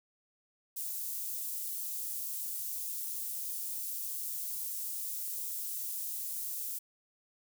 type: high-pass noise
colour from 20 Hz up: white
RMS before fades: -38 dBFS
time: 0.76-6.79 s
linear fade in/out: 10 ms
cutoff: 9300 Hz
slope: 12 dB/octave
effects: none

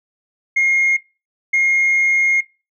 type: tone pair in turn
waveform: sine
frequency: 2140 / 2140 Hz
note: C7 / C7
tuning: +38 / +38 cents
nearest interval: unison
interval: 0 cents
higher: neither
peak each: -10 dBFS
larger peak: neither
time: 0.56-0.97 / 1.53-2.41 s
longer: second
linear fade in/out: 10 ms
effects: noise-tail reverb RT60 0.3 s tail -21 dB re dry + tanh soft clip ceiling -10 dBFS

